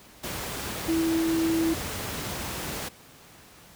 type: tone in noise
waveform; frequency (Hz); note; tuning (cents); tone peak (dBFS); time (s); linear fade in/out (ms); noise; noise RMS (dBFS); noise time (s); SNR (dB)
sine; 327; E4; -14; -22; 0.88-1.74; 10; pink; -33; 0.23-2.89; +8
effects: pink hiss -51 dBFS RMS until 3.75 s + high-pass 60 Hz 12 dB/octave